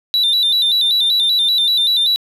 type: tone with vibrato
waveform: triangle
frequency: 3757 Hz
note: A#7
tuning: 13 cents sharp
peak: -10 dBFS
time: 0.14-2.16 s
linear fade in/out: 0 ms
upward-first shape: square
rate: 5.2 Hz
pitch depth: 76 cents each way
effects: tanh soft clip ceiling -6 dBFS + 8-bit